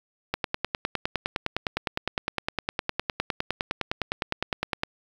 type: click train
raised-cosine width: 0.3 ms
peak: -9 dBFS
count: 45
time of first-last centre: 0.34-4.834 s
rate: 9.79 Hz
effects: 7-bit